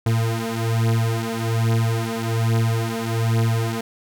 40% pulse beating tone pair, 113.2 / 114.4 Hz, A2 / A#2, +50 / -32 cents, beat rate 1.2 Hz, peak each -21 dBFS, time 0.06-3.81 s, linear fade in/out 5 ms, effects none

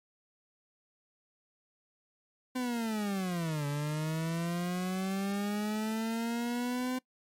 40% pulse linear two-way sweep, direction down then up, 256.4 to 142.8 to 256.4 Hz, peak -30 dBFS, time 2.55-6.99 s, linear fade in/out 10 ms, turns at 3.66 s, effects noise-tail reverb RT60 0.1 s tail -22 dB re dry + MP3 64 kbps

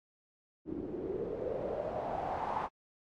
white noise with low-pass filter sweep, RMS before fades -37 dBFS, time 0.65-2.69 s, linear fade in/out 50 ms, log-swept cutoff 310 to 970 Hz, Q 4.9, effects AAC 64 kbps

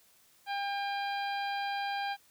harmonic tone with a mistuned harmonic, 801 Hz, G5, 37 cents sharp, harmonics 1 / 2 / 3 / 4 / 5 / 6, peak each -33 / -39 / -43 / -45 / -47 / -49 dBFS, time 0.46-2.17 s, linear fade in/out 50 ms, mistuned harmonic 6, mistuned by -16 cents, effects white hiss -64 dBFS RMS until 2.3 s

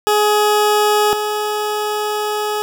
20% pulse tone pair in turn, 420 / 421.6 Hz, G#4 / G#4, +19 / +26 cents, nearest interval unison, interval 7 cents, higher second, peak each -7 / -13 dBFS, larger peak first, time 0.07-1.13 / 1.13-2.62 s, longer second, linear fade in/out 0 ms, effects none

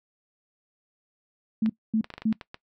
sine tone bursts, 220 Hz, A3, in tune, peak -20 dBFS, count 3, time 1.62-2.328 s, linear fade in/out 5 ms, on 76 ms, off 240 ms
clicks, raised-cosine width 0.3 ms, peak -22 dBFS, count 9, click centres 1.661 / 2.044 / 2.103 / 2.139 / 2.18 / 2.22 / 2.327 / 2.412 / 2.544 s
effects noise-tail reverb RT60 0.1 s tail -19 dB re dry

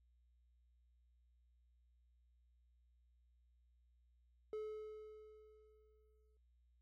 triangle tone with exponential decay, 430 Hz, A4, 40 cents flat, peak -39 dBFS, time 4.53-6.37 s, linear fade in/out 1 ms, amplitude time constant 400 ms, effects added 60 Hz sine -70 dBFS peak until 6.81 s

